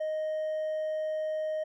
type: tone with hard clipping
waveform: sine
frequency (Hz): 622.3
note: D#5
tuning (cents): 0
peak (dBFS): -30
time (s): 0-1.64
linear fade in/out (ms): 10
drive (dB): 2
effects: none